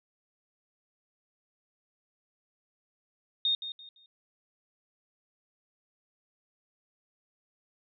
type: tone with echo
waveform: sine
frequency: 3687 Hz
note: A#7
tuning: 20 cents flat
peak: -24 dBFS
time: 3.45-3.55 s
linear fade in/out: 2 ms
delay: 170 ms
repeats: 3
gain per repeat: -11 dB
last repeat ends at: 4.06 s
effects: none